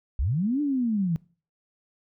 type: linear two-way sweep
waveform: sine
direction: up then down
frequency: 49.52 to 300 to 156.5 Hz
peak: -22 dBFS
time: 0.19-1.16 s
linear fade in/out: 0 ms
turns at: 0.61 s
effects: noise-tail reverb RT60 0.4 s tail -22 dB re dry